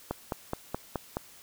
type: click train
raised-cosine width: 1 ms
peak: -16 dBFS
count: 6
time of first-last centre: 0.11-1.169 s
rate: 4.72 Hz
effects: white hiss -53 dBFS RMS until 1.42 s